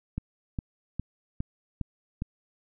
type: click train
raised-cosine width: 5 ms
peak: -18 dBFS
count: 6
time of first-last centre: 0.18-2.221 s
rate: 2.45 Hz
effects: none